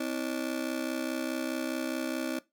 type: ring-modulated tone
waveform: 30% pulse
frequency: 290 Hz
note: D4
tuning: 22 cents flat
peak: -25 dBFS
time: 0-2.39 s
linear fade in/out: 5 ms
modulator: 32.4 Hz
effects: noise-tail reverb RT60 0.2 s tail -19 dB re dry